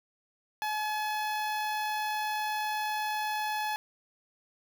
sawtooth tone with notch filter, 852 Hz, G#5, 44 cents sharp, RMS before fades -32 dBFS, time 0.62-3.76 s, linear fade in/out 0 ms, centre 8000 Hz, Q 1.2, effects none

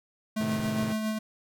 square tone with tremolo, 217.1 Hz, A3, 23 cents flat, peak -27 dBFS, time 0.36-1.19 s, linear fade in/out 10 ms, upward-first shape sine, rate 7.3 Hz, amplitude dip 35%
sawtooth chord, A diminished, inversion none, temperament equal, 110 / 130.81 / 155.56 Hz, A2 / C3 / Eb3, 0 / 0 / 0 cents, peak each -33 dBFS, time 0.4-0.93 s, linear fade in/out 10 ms
clicks, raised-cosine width 3 ms, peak -34 / -28 / -30 / -27 dBFS, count 4, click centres 0.542 / 0.596 / 0.66 / 0.829 s
effects none

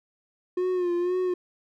triangle tone with vibrato, 357.9 Hz, F4, 42 cents sharp, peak -21 dBFS, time 0.57-1.34 s, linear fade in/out 5 ms, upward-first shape sine, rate 2 Hz, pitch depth 51 cents each way, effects none

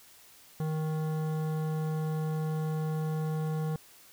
sine tone with hard clipping, 156.4 Hz, D#3, 9 cents sharp, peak -31 dBFS, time 0.6-3.76 s, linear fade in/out 2 ms, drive 14 dB, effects white hiss -56 dBFS RMS until 4.12 s

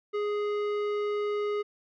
sine tone with tanh clipping, 415.3 Hz, G#4, in tune, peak -29 dBFS, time 0.13-1.63 s, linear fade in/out 20 ms, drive 14 dB, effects none

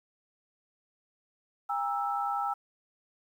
sine tone cluster, 806 / 937 / 1319 Hz, G5 / A#5 / E6, +48 / +9 / +1 cents, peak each -31 / -38 / -32 dBFS, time 1.69-2.54 s, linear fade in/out 10 ms, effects 10-bit

